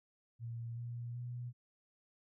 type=tone with pitch steps; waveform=sine; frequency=116.54 / 119.2 / 121.91 Hz; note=A#2 / A#2 / B2; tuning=0 / +39 / -22 cents; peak=-40 dBFS; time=0.39-1.53 s; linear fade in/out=50 ms; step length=380 ms; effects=none